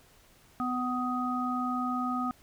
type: harmonic tone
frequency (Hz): 250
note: B3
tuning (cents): +21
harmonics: 1 / 3 / 5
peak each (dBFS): -31 / -36 / -32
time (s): 0.6-2.31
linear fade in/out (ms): 0
effects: pink hiss -60 dBFS RMS until 2.42 s